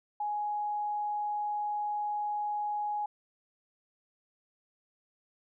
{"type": "tone", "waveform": "sine", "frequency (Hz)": 834, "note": "G#5", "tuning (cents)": 7, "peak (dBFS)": -30, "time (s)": [0.2, 3.06], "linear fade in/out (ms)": 5, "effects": []}